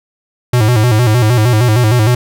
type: tone with vibrato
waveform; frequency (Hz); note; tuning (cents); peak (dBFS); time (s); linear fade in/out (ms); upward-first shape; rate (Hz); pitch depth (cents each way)
square; 115.2; A#2; -20; -8; 0.53-2.15; 5; square; 6.5; 120
effects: none